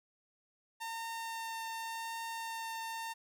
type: tone with vibrato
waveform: sawtooth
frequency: 909 Hz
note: A#5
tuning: 44 cents flat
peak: -35 dBFS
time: 0.8-3.14 s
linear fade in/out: 20 ms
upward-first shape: triangle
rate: 0.88 Hz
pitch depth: 9 cents each way
effects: 12-bit